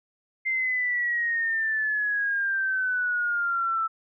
sine exponential sweep, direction down, 2093 to 1318.5 Hz, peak -23 dBFS, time 0.45-3.88 s, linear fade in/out 20 ms, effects none

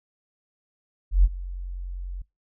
sine tone with ADSR envelope, 45.08 Hz, F#1, 44 cents flat, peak -10 dBFS, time 1.11-2.22 s, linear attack 130 ms, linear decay 40 ms, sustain -20 dB, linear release 6 ms, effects noise-tail reverb RT60 0.2 s tail -24 dB re dry + tanh soft clip ceiling -6 dBFS

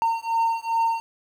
triangle beating tone pair, 912 / 914.5 Hz, A#5 / A#5, -38 / -33 cents, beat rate 2.5 Hz, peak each -22 dBFS, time 0.02-1 s, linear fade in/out 0 ms, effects 9-bit

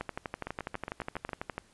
two click trains, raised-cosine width 0.5 ms, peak -19 / -21 dBFS, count 20 / 7, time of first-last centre 0.01-1.58 / 0.47-1.292 s, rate 12.1 / 7.3 Hz, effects pink hiss -63 dBFS RMS until 1.73 s + resampled to 24000 Hz

